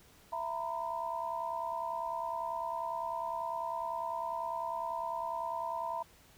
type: tone cluster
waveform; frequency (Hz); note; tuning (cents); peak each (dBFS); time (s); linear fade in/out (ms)
sine; 666 / 928 / 998; E5 / A#5 / B5; +18 / -8 / +18; -40 / -37 / -39; 0.32-6.03; 10
effects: pink hiss -61 dBFS RMS until 6.37 s